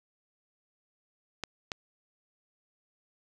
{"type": "clicks", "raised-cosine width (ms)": 0.2, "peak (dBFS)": -16, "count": 2, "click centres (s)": [1.437, 1.718], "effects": []}